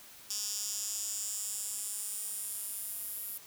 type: tone with high-pass filter sweep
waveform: 10% pulse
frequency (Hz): 207.7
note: G#3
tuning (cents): 0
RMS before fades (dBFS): -38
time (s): 0.3-3.38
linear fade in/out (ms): 5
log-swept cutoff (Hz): 5900 to 12000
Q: 2.9
effects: white hiss -53 dBFS RMS until 3.46 s